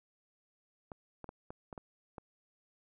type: clicks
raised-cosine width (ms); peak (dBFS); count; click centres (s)
1; -30; 7; 0.918 / 1.243 / 1.291 / 1.505 / 1.728 / 1.778 / 2.182
effects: none